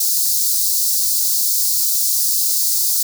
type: high-pass noise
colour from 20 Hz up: white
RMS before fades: -17 dBFS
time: 0-3.03 s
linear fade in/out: 5 ms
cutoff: 4300 Hz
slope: 48 dB/octave
effects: none